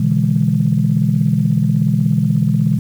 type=chord; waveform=sine; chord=E dominant seventh; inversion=second; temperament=just; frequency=123.61 / 148.33 / 164.81 / 206 Hz; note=B2 / D3 / E3 / G#3; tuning=+2 / +18 / 0 / -14 cents; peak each=-17 dBFS; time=0-2.79 s; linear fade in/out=5 ms; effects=tanh soft clip ceiling -1 dBFS + 7-bit